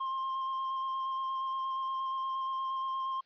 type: tone with vibrato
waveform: triangle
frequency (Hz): 1060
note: C6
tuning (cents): +22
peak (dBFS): -30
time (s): 0-3.21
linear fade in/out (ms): 10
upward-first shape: square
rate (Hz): 8.5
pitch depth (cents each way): 10
effects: white hiss -70 dBFS RMS until 3.25 s + resampled to 11025 Hz